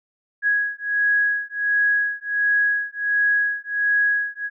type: beating tone pair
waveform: sine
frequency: 1661.2 / 1662.6 Hz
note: G#6 / G#6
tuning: 0 / +1 cents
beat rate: 1.4 Hz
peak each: -21 dBFS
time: 0.42-4.5 s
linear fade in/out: 50 ms
effects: none